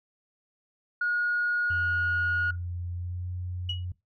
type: tone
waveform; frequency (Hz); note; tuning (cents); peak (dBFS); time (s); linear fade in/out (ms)
sine; 1442; F#6; -45; -23; 1.01-2.51; 5
type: tone with pitch glide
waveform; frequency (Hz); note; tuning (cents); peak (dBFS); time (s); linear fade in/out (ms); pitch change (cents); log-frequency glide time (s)
sine; 87.8 to 90.06; F2 to F#2; +10 to -46; -31; 1.7-3.92; 5; +44; 2.93-3.29
type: tone with exponential decay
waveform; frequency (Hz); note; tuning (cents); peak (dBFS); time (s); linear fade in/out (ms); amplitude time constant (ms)
sine; 2914; F#7; -27; -26; 3.69-3.85; 5; 33
effects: noise-tail reverb RT60 0.2 s tail -19 dB re dry + tanh soft clip ceiling -19 dBFS